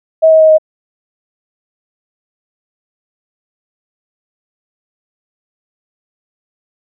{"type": "tone with pitch steps", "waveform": "sine", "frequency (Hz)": [641, 635.8, 630.7, 625.6], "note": ["E5", "D#5", "D#5", "D#5"], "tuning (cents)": [-49, 37, 23, 9], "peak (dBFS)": -3, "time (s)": [0.22, 0.584], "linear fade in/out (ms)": 20, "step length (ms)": 91, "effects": []}